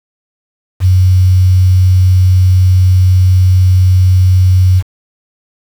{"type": "tone with quantisation", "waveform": "sine", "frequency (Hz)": 92.4, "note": "F#2", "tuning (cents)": -2, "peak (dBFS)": -4, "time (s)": [0.8, 4.83], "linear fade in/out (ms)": 50, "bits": 5, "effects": []}